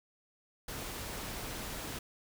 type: noise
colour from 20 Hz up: pink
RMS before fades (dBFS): -41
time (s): 0.68-1.99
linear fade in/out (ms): 5
effects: none